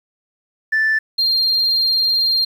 sine tone pair in turn, 1760 / 4194 Hz, A6 / C8, 0 / +3 cents, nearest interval octave + minor third, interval 1503 cents, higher second, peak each -12 dBFS, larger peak neither, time 0.72-0.99 / 1.18-2.45 s, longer second, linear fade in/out 10 ms, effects tanh soft clip ceiling -11 dBFS + 8-bit

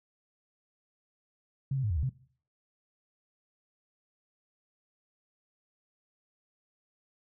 sine tone with pitch steps, 136.2 / 132.8 / 105.5 / 85.6 / 72.3 / 131.5 Hz, C#3 / C3 / G#2 / F2 / D2 / C3, -30 / +26 / +28 / -34 / -27 / +9 cents, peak -27 dBFS, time 1.71-2.094 s, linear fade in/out 5 ms, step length 64 ms, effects noise-tail reverb RT60 0.5 s tail -19 dB re dry

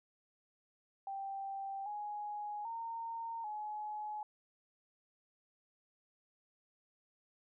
sine tone with pitch steps, 784 / 833 / 917 / 846 Hz, G5 / G#5 / A#5 / G#5, 0 / +5 / -29 / +32 cents, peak -39 dBFS, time 1.07-4.23 s, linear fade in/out 2 ms, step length 790 ms, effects none

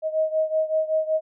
sine beating tone pair, 628 / 633.3 Hz, D#5 / D#5, +16 / +30 cents, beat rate 5.3 Hz, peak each -22 / -25 dBFS, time 0.02-1.21 s, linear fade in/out 50 ms, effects none

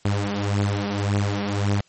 sawtooth beating tone pair, 100.6 / 102.4 Hz, G2 / G#2, +45 / -24 cents, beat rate 1.8 Hz, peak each -19 / -21 dBFS, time 0.05-1.81 s, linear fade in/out 5 ms, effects white hiss -58 dBFS RMS until 1.88 s + MP3 32 kbps

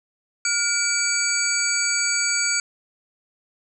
sine tone cluster, 1426 / 2313 / 4596 / 6710 / 7770 Hz, F6 / D7 / D8 / G#8 / B8, +36 / -27 / -38 / +17 / -29 cents, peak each -26 dBFS, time 0.45-2.6 s, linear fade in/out 2 ms, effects none

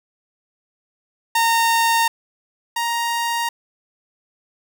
sawtooth tone pair in turn, 919 / 935.1 Hz, A#5 / A#5, -25 / +5 cents, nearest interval unison, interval 30 cents, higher second, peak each -11 / -16 dBFS, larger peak first, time 1.35-2.08 / 2.76-3.49 s, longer neither, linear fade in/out 5 ms, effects none

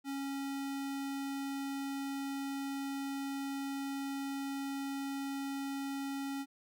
square tone, 275.6 Hz, C#4, 10 cents flat, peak -37 dBFS, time 0.04-6.46 s, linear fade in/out 50 ms, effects none

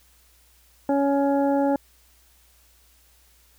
harmonic tone, 279.5 Hz, C#4, 14 cents sharp, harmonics 1 / 2 / 3 / 5 / 6, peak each -21 / -23 / -26 / -41 / -44 dBFS, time 0.89-1.76 s, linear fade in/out 2 ms, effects added 60 Hz sine -59 dBFS peak until 3.58 s + white hiss -59 dBFS RMS until 3.58 s

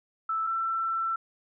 sine tone pair in turn, 1318.5 / 1339.2 Hz, E6 / E6, 0 / +27 cents, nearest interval unison, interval 27 cents, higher second, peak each -26 dBFS, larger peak neither, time 0.29-0.47 / 0.47-1.16 s, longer second, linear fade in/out 5 ms, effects none

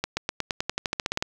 accelerating click train, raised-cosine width 0.2 ms, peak -8 dBFS, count 15, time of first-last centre 0.04-1.225 s, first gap 130 ms, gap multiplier 0.93, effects 7-bit

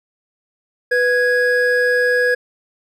triangle tone pair together, 493.9 / 1661.2 Hz, B4 / G#6, 0 / 0 cents, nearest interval octave + major sixth, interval 2100 cents, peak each -14 dBFS, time 0.91-2.35 s, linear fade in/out 10 ms, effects none

